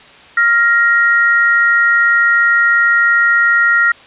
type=tone pair together; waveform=sine; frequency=1396.9 / 1881.4 Hz; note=F6 / A#6; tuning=0 / +15 cents; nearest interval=perfect fourth; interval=515 cents; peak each=-11 dBFS; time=0.37-3.92 s; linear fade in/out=5 ms; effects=white hiss -40 dBFS RMS until 4.06 s + resampled to 8000 Hz